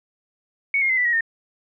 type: tone with pitch steps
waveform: sine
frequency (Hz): 2224 / 2138 / 2056 / 1976.8 / 1900.6 / 1827.4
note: C#7 / C7 / C7 / B6 / A#6 / A#6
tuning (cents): +5 / +37 / -31 / +1 / +33 / -35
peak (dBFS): -17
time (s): 0.74-1.208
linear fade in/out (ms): 2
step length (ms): 78
effects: none